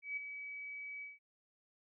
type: tone with ADSR envelope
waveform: sine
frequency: 2281 Hz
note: C#7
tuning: 49 cents sharp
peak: -35 dBFS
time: 0.02-1.19 s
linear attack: 150 ms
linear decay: 8 ms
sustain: -8 dB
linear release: 170 ms
effects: none